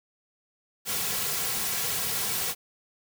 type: noise with comb filter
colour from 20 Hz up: white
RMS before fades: -29 dBFS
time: 0.85-2.55 s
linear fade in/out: 50 ms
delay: 3.3 ms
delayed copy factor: -0.6
effects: none